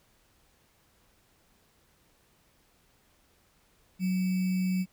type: tone with sample-and-hold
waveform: sine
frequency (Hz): 185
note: F#3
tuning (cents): 0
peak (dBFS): -25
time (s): 3.99-4.86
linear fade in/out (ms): 50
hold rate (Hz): 2450
effects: pink hiss -66 dBFS RMS until 4.92 s